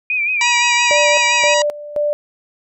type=tone with vibrato; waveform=sine; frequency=2424 Hz; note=D#7; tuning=46 cents flat; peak=-15 dBFS; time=0.1-1.54 s; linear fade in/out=2 ms; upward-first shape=sine; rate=5.8 Hz; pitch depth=76 cents each way
type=harmonic tone; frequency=960 Hz; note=B5; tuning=49 cents flat; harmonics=1 / 2 / 3 / 4 / 5 / 6 / 7 / 8; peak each=-18 / -21 / -23 / -24 / -25 / -26 / -26 / -27 dBFS; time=0.41-1.62 s; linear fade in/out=2 ms
type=tone with tremolo; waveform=sine; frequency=590 Hz; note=D5; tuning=8 cents sharp; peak=-14 dBFS; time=0.91-2.13 s; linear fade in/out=0 ms; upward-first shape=square; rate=1.9 Hz; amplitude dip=80%
effects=none